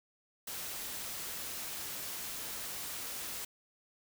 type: noise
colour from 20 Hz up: white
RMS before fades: -41 dBFS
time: 0.47-3.45 s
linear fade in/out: 5 ms
effects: none